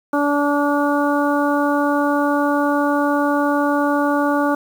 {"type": "harmonic tone", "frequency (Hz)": 288.7, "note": "D4", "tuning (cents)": -30, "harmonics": [1, 2, 3, 4, 5], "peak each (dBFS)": [-18, -21, -23, -24, -25], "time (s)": [0.13, 4.55], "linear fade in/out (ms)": 5, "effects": ["7-bit"]}